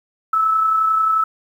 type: tone with amplitude modulation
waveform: sine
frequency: 1306 Hz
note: E6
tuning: 17 cents flat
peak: -12 dBFS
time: 0.33-1.24 s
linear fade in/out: 5 ms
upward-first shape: sine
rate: 31.3 Hz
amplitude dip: 35%
effects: 8-bit